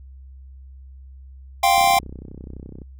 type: chord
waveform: square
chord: F suspended second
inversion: none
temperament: equal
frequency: 698.5 / 784 / 1046.5 Hz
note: F5 / G5 / C6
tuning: 0 / 0 / 0 cents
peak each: -19 / -17 / -23 dBFS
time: 1.63-1.99 s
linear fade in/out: 5 ms
type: click train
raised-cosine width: 3 ms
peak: -24 dBFS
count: 34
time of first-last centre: 1.78-2.818 s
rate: 31.8 Hz
effects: added 66 Hz sine -39 dBFS peak until 2.99 s